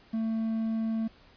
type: tone with quantisation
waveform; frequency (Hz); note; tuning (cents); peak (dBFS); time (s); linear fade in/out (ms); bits
triangle; 223.3; A3; +26; -25; 0.13-1.08; 10; 9
effects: pink hiss -58 dBFS RMS until 1.36 s + resampled to 11025 Hz